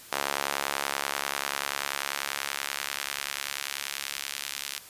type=tone with high-pass filter sweep; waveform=sawtooth; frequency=70.3 Hz; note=C#2; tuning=25 cents sharp; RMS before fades=-33 dBFS; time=0.12-4.79 s; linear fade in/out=5 ms; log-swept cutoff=780 to 2900 Hz; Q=0.8; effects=white hiss -48 dBFS RMS until 4.89 s + resampled to 32000 Hz